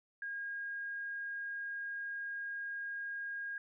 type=tone; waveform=sine; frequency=1627 Hz; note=G#6; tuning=36 cents flat; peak=-38 dBFS; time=0.22-3.58 s; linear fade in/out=2 ms; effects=none